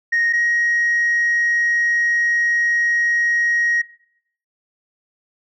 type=tone pair in turn; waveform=sine; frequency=1864.7 / 1885.3 Hz; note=A#6 / A#6; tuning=0 / +19 cents; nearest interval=unison; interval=19 cents; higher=second; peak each=-13 dBFS; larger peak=neither; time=0.12-0.33 / 0.33-3.82 s; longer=second; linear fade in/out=10 ms; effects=noise-tail reverb RT60 0.7 s tail -22 dB re dry + tanh soft clip ceiling -12 dBFS